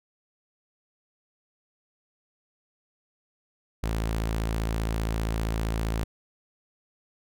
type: tone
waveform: sawtooth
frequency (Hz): 55.2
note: A1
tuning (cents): +6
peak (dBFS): -22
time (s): 3.83-6.04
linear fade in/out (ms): 5
effects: none